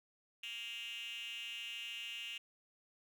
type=tone with high-pass filter; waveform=5% pulse; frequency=233.1 Hz; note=A#3; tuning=in tune; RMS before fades=-45 dBFS; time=0.43-2.38 s; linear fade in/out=5 ms; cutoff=2800 Hz; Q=9.6; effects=none